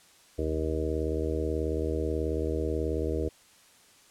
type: harmonic tone with a mistuned harmonic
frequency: 78.4 Hz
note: D#2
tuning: 14 cents sharp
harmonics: 1 / 2 / 3 / 4 / 5 / 6 / 7 / 8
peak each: -31 / -41 / -42 / -34 / -34 / -33 / -43 / -40 dBFS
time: 0.38-3.29 s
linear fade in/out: 10 ms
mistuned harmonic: 1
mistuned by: -76 cents
effects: white hiss -58 dBFS RMS until 4.1 s + low-pass 10000 Hz 12 dB/octave